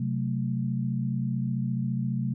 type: chord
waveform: sine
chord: F# diminished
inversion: second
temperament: equal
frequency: 130.81 / 185 / 220 Hz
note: C3 / F#3 / A3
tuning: 0 / 0 / 0 cents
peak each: -28 / -32 / -31 dBFS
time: 0-2.34 s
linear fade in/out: 5 ms
effects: none